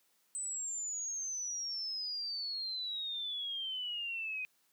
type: exponential sweep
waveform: sine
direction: down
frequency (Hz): 8130 to 2489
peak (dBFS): -36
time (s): 0.35-4.45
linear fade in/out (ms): 0
effects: white hiss -73 dBFS RMS until 4.72 s + high-pass 150 Hz 12 dB/octave